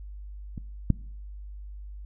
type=clicks; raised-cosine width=5 ms; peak=-23 / -8 dBFS; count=2; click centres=0.578 / 0.903 s; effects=noise-tail reverb RT60 0.6 s tail -22 dB re dry + added 50 Hz sine -38 dBFS peak until 2.05 s